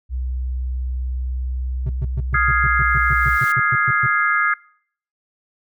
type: tone with pitch glide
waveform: sine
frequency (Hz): 63.2 to 63.57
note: B1 to C2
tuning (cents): +41 to -49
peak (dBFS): -21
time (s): 0.09-3.39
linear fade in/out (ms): 50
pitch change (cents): +10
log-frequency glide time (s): 1.15-1.97
type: tone bursts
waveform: triangle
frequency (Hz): 127.9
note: C3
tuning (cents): -39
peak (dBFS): -18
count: 15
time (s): 1.86-4.065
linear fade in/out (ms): 5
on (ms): 35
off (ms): 120
type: chord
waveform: sine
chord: F minor seventh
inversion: third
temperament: equal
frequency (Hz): 1244.5 / 1396.9 / 1661.2 / 2093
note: Eb6 / F6 / Ab6 / C7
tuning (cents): 0 / 0 / 0 / 0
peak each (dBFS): -20 / -22 / -19 / -22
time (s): 2.34-4.54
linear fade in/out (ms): 5
type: noise with exponential growth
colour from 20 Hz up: white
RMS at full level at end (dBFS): -36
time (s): 2.46-3.52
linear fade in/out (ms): 1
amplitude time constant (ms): 230
effects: noise-tail reverb RT60 0.6 s tail -24 dB re dry